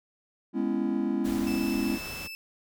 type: chord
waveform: triangle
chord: C# minor seventh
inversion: second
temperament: just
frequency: 207.9 / 249.5 / 277.2 / 332.6 Hz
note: G#3 / B3 / C#4 / E4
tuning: +2 / +18 / 0 / +16 cents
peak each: -29 dBFS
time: 0.53-1.99 s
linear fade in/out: 50 ms
type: noise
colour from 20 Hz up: pink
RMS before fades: -40 dBFS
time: 1.24-2.28 s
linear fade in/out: 20 ms
type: tone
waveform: 30% pulse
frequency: 2634 Hz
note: E7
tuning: 2 cents flat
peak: -35 dBFS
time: 1.47-2.35 s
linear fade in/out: 0 ms
effects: none